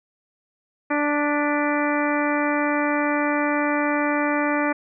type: harmonic tone with a mistuned harmonic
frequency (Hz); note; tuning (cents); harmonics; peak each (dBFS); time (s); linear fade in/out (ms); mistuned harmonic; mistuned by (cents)
293.7; D4; 0; 1 / 2 / 3 / 4 / 5 / 6 / 7 / 8; -23 / -26 / -28 / -29 / -30 / -31 / -31 / -32; 0.9-4.73; 10; 7; -47
effects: none